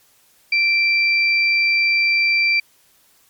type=tone pair together; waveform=sine; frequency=2349 / 4687 Hz; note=D7 / D8; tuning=0 / -4 cents; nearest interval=octave; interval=1196 cents; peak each=-14 / -23 dBFS; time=0.52-2.6 s; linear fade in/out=5 ms; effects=white hiss -56 dBFS RMS until 3.29 s + MP3 96 kbps